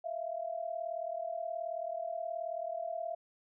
sine tone pair together, 650.3 / 689 Hz, E5 / F5, -24 / -24 cents, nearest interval minor second, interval 100 cents, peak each -38 / -38 dBFS, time 0.04-3.15 s, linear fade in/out 10 ms, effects none

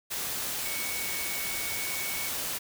sine tone in noise, 2230 Hz, C#7, 10 cents sharp, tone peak -37 dBFS, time 0.64-2.3 s, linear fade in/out 20 ms, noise white, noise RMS -33 dBFS, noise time 0.1-2.59 s, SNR -7 dB, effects none

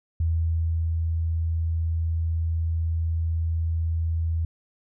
sine tone with ADSR envelope, 82 Hz, E2, 9 cents flat, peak -20 dBFS, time 0.2-4.45 s, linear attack 4 ms, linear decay 710 ms, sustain -2 dB, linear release 3 ms, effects none

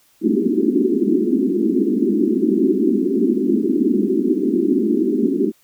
white band-pass noise, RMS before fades -17 dBFS, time 0.21-5.52 s, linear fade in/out 50 ms, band 200 to 390 Hz, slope 96 dB/octave, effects white hiss -57 dBFS RMS until 5.63 s

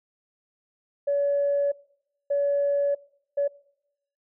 sine tone bursts at uneven times, 568 Hz, C#5, 42 cents sharp, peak -20 dBFS, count 3, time 1.07-1.72 / 2.3-2.95 / 3.37-3.48 s, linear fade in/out 10 ms, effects noise-tail reverb RT60 0.8 s tail -23 dB re dry + tanh soft clip ceiling -16 dBFS

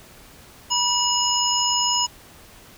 harmonic tone with a mistuned harmonic, 969 Hz, B5, 33 cents flat, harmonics 1 / 3 / 5 / 7, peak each -24 / -24 / -24 / -24 dBFS, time 0.7-2.07 s, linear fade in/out 20 ms, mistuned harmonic 5, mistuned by +110 cents, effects pink hiss -47 dBFS RMS until 2.77 s

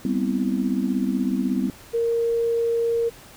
sine chord, C major seventh, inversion second, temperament just, 196.22 / 245.3 / 261.6 / 327 Hz, G3 / B3 / C4 / E4, +2 / -12 / 0 / -14 cents, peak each -25 / -25 / -25 / -31 dBFS, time 0.05-1.7 s, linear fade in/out 2 ms
sine tone, 464.3 Hz, A#4, 7 cents flat, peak -19 dBFS, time 1.93-3.1 s, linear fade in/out 20 ms
effects pink hiss -46 dBFS RMS until 3.36 s

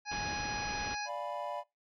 harmonic tone, 830.6 Hz, G#5, in tune, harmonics 1 / 2 / 3 / 5 / 6 / 7, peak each -38 / -41 / -43 / -45 / -46 / -46 dBFS, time 0.05-1.1 s, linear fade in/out 50 ms
pink low-pass noise, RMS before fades -42 dBFS, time 0.11-0.95 s, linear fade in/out 5 ms, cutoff 3900 Hz, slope 48 dB/octave
triangle chord, D diminished seventh, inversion none, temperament equal, 587.3 / 698.5 / 830.6 / 987.8 Hz, D5 / F5 / Ab5 / Cb6, 0 / 0 / 0 / 0 cents, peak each -38 / -40 / -42 / -39 dBFS, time 1.05-1.64 s, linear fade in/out 50 ms
effects noise-tail reverb RT60 0.2 s tail -21 dB re dry

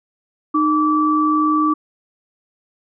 sine tone pair together, 306.6 / 1157.6 Hz, D#4 / D6, -25 / -25 cents, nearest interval octave + major seventh, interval 2300 cents, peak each -16 dBFS, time 0.54-1.74 s, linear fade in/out 10 ms, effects none

